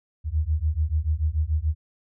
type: beating tone pair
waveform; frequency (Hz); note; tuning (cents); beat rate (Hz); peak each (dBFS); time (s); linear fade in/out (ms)
sine; 74.3 / 81.2; D2 / E2; +21 / -26; 6.9; -24; 0.24-1.75; 50
effects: none